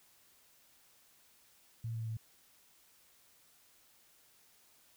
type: tone with pitch steps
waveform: sine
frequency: 114.5 / 113.12 / 111.76 Hz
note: A#2 / A2 / A2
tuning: -31 / +48 / +27 cents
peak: -36 dBFS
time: 1.84-2.17 s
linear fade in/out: 5 ms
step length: 110 ms
effects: white hiss -66 dBFS RMS until 4.96 s